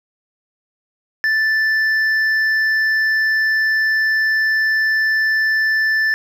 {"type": "tone with hard clipping", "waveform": "sine", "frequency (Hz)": 1760, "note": "A6", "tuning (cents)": 0, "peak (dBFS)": -15, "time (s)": [1.24, 6.14], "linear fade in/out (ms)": 0, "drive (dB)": 4, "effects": []}